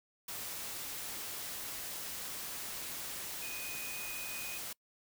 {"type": "tone in noise", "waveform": "sine", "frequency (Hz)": 2489, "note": "D#7", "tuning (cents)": 0, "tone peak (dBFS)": -44, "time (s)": [3.42, 4.58], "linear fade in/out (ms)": 5, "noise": "white", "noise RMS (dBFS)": -42, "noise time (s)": [0.28, 4.73], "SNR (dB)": -5, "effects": ["noise-tail reverb RT60 0.1 s tail -25 dB re dry"]}